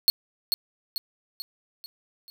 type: tone with echo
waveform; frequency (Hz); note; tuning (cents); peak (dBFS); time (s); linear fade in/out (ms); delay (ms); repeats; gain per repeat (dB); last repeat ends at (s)
45% pulse; 4348; C#8; -34; -14; 0.08-0.1; 0; 440; 5; -6; 2.3
effects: none